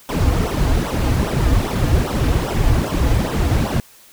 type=noise with flanger; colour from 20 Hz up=brown; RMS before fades=-17 dBFS; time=0.09-3.8 s; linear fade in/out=0 ms; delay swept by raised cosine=0.43 to 5.43 ms; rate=2.5 Hz; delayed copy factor=-0.9; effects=white hiss -47 dBFS RMS until 4.12 s